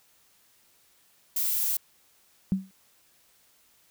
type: noise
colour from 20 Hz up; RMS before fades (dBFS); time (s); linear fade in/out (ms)
violet; -27; 1.36-1.77; 5
type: tone with exponential decay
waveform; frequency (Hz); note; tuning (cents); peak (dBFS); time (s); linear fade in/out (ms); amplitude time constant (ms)
sine; 190.7; G3; -47; -18; 2.52-2.71; 0; 40
effects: white hiss -63 dBFS RMS until 3.9 s